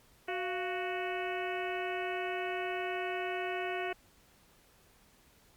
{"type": "harmonic tone with a mistuned harmonic", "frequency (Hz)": 370, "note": "F#4", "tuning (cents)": 0, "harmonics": [1, 2, 3, 4, 5, 6, 7, 8], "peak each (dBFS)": [-37, -38, -46, -43, -44, -45, -44, -49], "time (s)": [0.28, 3.93], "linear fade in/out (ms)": 5, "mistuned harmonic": 2, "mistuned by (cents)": -100, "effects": ["pink hiss -64 dBFS RMS until 5.56 s", "Opus 48 kbps"]}